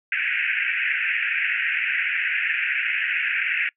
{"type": "band-pass noise", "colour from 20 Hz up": "white", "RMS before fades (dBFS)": -24, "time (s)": [0.12, 3.69], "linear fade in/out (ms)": 2, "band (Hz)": [1500, 2700], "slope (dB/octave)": 96, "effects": ["noise-tail reverb RT60 0.1 s tail -24 dB re dry"]}